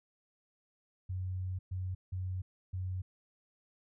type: tone bursts at uneven times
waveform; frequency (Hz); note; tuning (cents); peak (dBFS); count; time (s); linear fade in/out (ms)
sine; 92.5; F#2; 0; -34; 4; 1.09-1.59 / 1.71-1.95 / 2.12-2.42 / 2.73-3.02; 10
effects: none